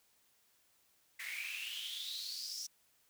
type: noise with high-pass filter sweep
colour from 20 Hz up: pink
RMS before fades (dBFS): -43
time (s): 1.19-2.67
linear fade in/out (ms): 10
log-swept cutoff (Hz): 2000 to 5700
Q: 9.5
effects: white hiss -72 dBFS RMS until 3.09 s